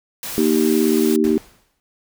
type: noise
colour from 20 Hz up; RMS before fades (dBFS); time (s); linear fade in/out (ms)
white; -29; 0.23-1.16; 0
type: chord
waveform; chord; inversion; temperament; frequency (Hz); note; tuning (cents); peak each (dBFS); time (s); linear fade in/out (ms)
sine; Eb major; second; just; 233.3 / 311.1 / 388.9; Bb3 / Eb4 / G4; +2 / 0 / -14; -18; 0.38-1.38; 0
type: noise with exponential decay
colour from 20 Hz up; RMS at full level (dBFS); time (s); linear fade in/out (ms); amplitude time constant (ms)
pink; -32; 1.24-1.8; 0; 120
effects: none